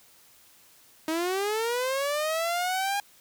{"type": "linear sweep", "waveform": "sawtooth", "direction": "up", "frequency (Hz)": [311.1, 815], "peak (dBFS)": -22, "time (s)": [1.08, 3], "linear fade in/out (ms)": 2, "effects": ["white hiss -57 dBFS RMS until 3.2 s"]}